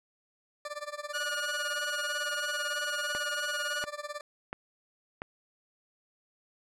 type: tone with tremolo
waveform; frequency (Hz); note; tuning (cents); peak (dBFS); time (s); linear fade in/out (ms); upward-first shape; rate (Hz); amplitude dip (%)
20% pulse; 590; D5; +8; -29; 0.65-4.21; 2; sine; 18; 90
type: tone with vibrato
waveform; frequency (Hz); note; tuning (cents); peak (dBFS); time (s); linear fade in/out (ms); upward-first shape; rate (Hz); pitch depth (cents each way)
sawtooth; 1449; F#6; -37; -28; 1.13-3.85; 20; sine; 3.1; 11
type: click train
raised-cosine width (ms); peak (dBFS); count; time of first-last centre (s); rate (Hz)
0.5; -21; 4; 3.15-5.219; 1.45
effects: low-pass 10000 Hz 12 dB/octave